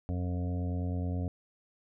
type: harmonic tone with a mistuned harmonic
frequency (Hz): 89.2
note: F2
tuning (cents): +37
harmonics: 1 / 2 / 3 / 5 / 6 / 7 / 8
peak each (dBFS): -31 / -38 / -39 / -47 / -49 / -49 / -50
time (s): 0.09-1.28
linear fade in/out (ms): 0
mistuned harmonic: 1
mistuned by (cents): -20
effects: none